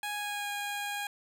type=tone with pitch glide; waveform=15% pulse; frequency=829 to 817.1 Hz; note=G#5 to G#5; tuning=-3 to -28 cents; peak=-27 dBFS; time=0.03-1.07 s; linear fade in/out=2 ms; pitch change=-25 cents; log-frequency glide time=0.16-0.49 s; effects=none